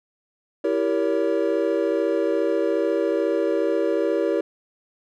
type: chord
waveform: triangle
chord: E diminished seventh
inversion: none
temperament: equal with one note detuned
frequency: 329.6 / 392 / 466.2 / 565.4 Hz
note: E4 / G4 / Bb4 / Db5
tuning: 0 / 0 / 0 / +34 cents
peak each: -23 dBFS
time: 0.64-4.41 s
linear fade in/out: 5 ms
effects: none